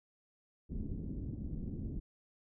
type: low-pass noise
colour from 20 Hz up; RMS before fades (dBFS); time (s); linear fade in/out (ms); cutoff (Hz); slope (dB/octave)
pink; -40; 0.69-2; 20; 300; 24
effects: none